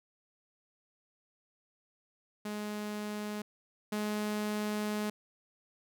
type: tone pair in turn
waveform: sawtooth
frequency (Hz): 209.6 / 210.6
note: G#3 / G#3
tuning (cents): +16 / +24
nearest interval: unison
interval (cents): 8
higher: second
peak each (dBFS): -32 / -28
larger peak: second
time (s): 2.45-3.42 / 3.92-5.1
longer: second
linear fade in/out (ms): 5
effects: none